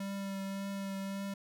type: tone with vibrato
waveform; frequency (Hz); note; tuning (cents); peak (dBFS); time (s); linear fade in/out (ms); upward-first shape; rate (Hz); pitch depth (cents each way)
square; 196; G3; 0; -37; 0-1.34; 5; triangle; 1.8; 17
effects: none